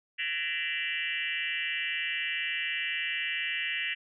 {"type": "tone with frequency modulation", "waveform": "sine", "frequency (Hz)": 2349, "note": "D7", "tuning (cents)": 0, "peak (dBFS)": -29, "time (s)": [0.18, 3.95], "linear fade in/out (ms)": 20, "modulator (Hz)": 162, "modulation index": 3.8, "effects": []}